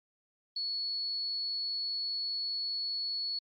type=tone; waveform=sine; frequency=4395 Hz; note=C#8; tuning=16 cents flat; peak=-32 dBFS; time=0.56-3.39 s; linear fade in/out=5 ms; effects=Opus 48 kbps